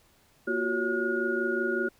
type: tone cluster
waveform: sine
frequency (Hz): 236.6 / 350.7 / 376 / 557 / 1438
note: A#3 / F4 / F#4 / C#5 / F#6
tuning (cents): +26 / +7 / +28 / +8 / -50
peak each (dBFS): -34 / -32 / -30 / -37 / -30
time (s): 0.47-1.89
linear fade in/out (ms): 10
effects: pink hiss -63 dBFS RMS until 1.99 s